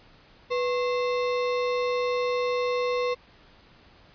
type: tone with sample-and-hold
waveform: sine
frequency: 493.9 Hz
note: B4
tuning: in tune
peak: -23 dBFS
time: 0.5-3.15 s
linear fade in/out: 20 ms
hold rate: 1575 Hz
effects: pink hiss -55 dBFS RMS until 4.14 s + resampled to 11025 Hz